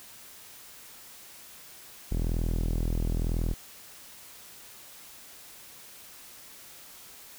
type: tone with low-pass filter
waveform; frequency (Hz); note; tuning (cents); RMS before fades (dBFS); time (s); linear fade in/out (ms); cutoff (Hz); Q
sawtooth; 41; E1; -9; -28; 2.11-3.54; 10; 390; 0.81
effects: white hiss -49 dBFS RMS until 7.38 s